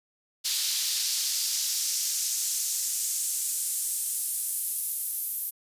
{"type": "noise with high-pass filter sweep", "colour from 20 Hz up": "pink", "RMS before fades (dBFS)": -29, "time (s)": [0.44, 5.51], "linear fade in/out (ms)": 20, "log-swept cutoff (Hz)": [4100, 12000], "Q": 1.7, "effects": ["resampled to 32000 Hz"]}